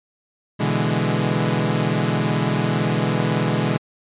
sawtooth chord, E dominant seventh, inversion second, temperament equal, 123.47 / 146.83 / 164.81 / 207.7 Hz, B2 / D3 / E3 / G#3, 0 / 0 / 0 / 0 cents, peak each -20 dBFS, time 0.59-3.78 s, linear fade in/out 20 ms, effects resampled to 8000 Hz

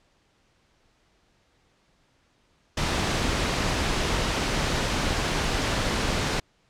pink noise, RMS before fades -25 dBFS, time 2.77-6.4 s, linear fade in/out 5 ms, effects pink hiss -65 dBFS RMS until 6.69 s + low-pass 6000 Hz 12 dB/octave

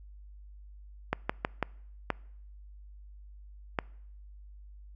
clicks, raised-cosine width 0.5 ms, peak -12 dBFS, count 6, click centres 1.13 / 1.295 / 1.449 / 1.627 / 2.103 / 3.788 s, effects noise-tail reverb RT60 0.7 s tail -25 dB re dry + added 50 Hz sine -47 dBFS peak until 4.95 s

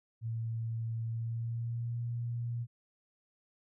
sine tone with pitch glide, 113.9 to 118.53 Hz, A#2 to A#2, -40 to +29 cents, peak -33 dBFS, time 0.21-2.67 s, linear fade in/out 50 ms, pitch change +69 cents, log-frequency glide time 1.06-2 s, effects none

